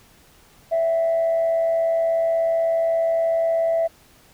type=tone with frequency modulation; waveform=sine; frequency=661 Hz; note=E5; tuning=5 cents sharp; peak=-16 dBFS; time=0.71-3.88 s; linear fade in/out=20 ms; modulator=96.6 Hz; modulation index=0.23; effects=tanh soft clip ceiling -14 dBFS + pink hiss -53 dBFS RMS until 4.33 s